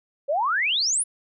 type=exponential sweep; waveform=sine; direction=up; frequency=530 to 10600 Hz; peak=-20 dBFS; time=0.28-1.04 s; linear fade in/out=20 ms; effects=none